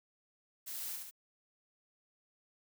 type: noise with echo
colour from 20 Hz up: blue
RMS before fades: -43 dBFS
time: 0.66-0.97 s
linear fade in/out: 20 ms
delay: 71 ms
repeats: 2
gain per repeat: -3 dB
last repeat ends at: 1.112 s
effects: none